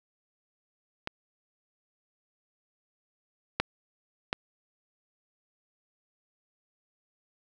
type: clicks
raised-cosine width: 0.3 ms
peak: -16 / -8 / -11 dBFS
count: 3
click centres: 1.074 / 3.6 / 4.329 s
effects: none